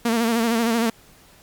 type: tone with vibrato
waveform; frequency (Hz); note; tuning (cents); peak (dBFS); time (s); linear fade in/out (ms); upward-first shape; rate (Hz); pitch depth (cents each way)
sawtooth; 230.2; A#3; -22; -14; 0.05-0.9; 5; sine; 13; 59
effects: pink hiss -51 dBFS RMS until 1.42 s + MP3 96 kbps